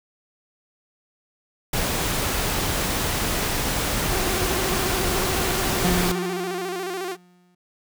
pink noise, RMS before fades -24 dBFS, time 1.73-6.12 s, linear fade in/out 5 ms
sawtooth tone with vibrato, 370 Hz, F#4, in tune, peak -23 dBFS, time 4.08-7.17 s, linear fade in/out 50 ms, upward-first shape square, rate 14 Hz, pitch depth 77 cents each way
35% pulse tone with exponential decay, 178.5 Hz, F3, 38 cents sharp, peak -17 dBFS, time 5.84-7.55 s, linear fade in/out 5 ms, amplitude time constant 370 ms
effects none

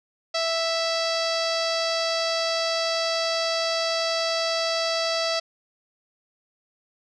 sawtooth tone with low-pass filter, 659.3 Hz, E5, in tune, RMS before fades -25 dBFS, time 0.34-5.4 s, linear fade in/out 10 ms, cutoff 4900 Hz, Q 5.4, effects none

